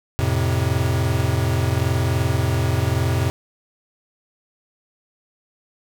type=chord; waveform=square; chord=F major; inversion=none; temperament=equal; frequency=87.31 / 110 / 130.81 Hz; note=F2 / A2 / C3; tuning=0 / 0 / 0 cents; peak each=-23 dBFS; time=0.19-3.3 s; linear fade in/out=0 ms; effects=none